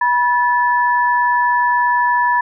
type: tone pair together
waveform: sine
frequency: 973.9 / 1737 Hz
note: B5 / A6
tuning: -24 / -23 cents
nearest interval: minor seventh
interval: 1001 cents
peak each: -13 / -18 dBFS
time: 0.01-2.41 s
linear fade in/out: 5 ms
effects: none